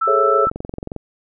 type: tone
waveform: sine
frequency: 1323 Hz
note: E6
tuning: 6 cents sharp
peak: -15 dBFS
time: 0.01-0.5 s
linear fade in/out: 10 ms
type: chord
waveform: sine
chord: A major seventh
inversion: third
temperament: just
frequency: 412.5 / 440 / 550 / 660 Hz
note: G#4 / A4 / C#5 / E5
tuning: -12 / 0 / -14 / +2 cents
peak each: -19 / -20 / -19 / -24 dBFS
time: 0.07-0.46 s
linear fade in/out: 10 ms
type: click train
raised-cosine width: 2 ms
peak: -14 dBFS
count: 12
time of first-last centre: 0.47-0.963 s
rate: 22.3 Hz
effects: none